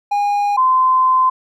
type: tone pair in turn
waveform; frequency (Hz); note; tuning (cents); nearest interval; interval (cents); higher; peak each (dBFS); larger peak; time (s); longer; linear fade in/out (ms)
triangle / sine; 817 / 1032.1; G#5 / C6; -29 / -24; major third; 405; second; -12 / -10; second; 0.11-0.57 / 0.57-1.3; second; 10
effects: none